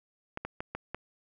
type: clicks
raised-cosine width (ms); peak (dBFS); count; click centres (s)
0.5; -20; 5; 0.374 / 0.45 / 0.605 / 0.75 / 0.946
effects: none